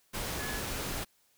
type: tone in noise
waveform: sine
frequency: 1700 Hz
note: G#6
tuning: 40 cents sharp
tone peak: -40 dBFS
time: 0.38-0.6 s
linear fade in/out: 20 ms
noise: pink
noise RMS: -36 dBFS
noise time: 0.13-1.05 s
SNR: -7 dB
effects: white hiss -69 dBFS RMS until 1.37 s